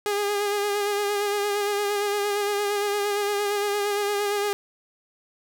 sawtooth tone with vibrato, 409 Hz, G#4, 26 cents flat, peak -19 dBFS, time 0.06-4.53 s, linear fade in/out 0 ms, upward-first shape sine, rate 8.7 Hz, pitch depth 31 cents each way, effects none

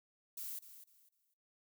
violet noise with echo, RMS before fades -44 dBFS, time 0.37-0.59 s, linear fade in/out 5 ms, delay 250 ms, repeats 3, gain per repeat -12 dB, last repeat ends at 1.34 s, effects noise-tail reverb RT60 0.4 s tail -22 dB re dry

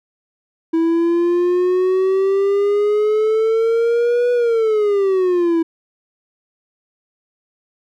triangle exponential two-way sweep, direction up then down, 326 to 490 to 326 Hz, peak -11 dBFS, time 0.73-5.63 s, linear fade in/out 10 ms, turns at 4.32 s, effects none

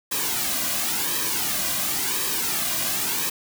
white noise with flanger, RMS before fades -25 dBFS, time 0.11-3.3 s, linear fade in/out 10 ms, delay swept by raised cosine 1.4 to 2.29 ms, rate 0.94 Hz, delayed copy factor -0.7, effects none

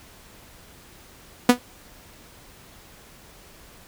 sawtooth tone with exponential decay, 245.5 Hz, B3, 10 cents flat, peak -4 dBFS, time 1.49-1.59 s, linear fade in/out 5 ms, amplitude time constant 20 ms, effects pink hiss -49 dBFS RMS until 3.87 s

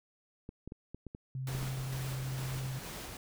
clicks, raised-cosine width 3 ms, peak -30 dBFS, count 8, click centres 0.491 / 0.676 / 0.721 / 0.946 / 1.067 / 1.149 / 1.55 / 1.629 s
sine tone, 131.2 Hz, C3, 5 cents sharp, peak -35 dBFS, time 1.35-2.79 s, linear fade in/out 2 ms
pink noise with tremolo, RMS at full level -43 dBFS, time 1.47-3.17 s, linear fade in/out 2 ms, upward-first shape square, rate 2.2 Hz, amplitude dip 25%
effects none

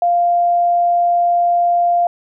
sine tone, 697 Hz, F5, 4 cents flat, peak -11 dBFS, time 0.02-2.07 s, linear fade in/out 2 ms, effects none

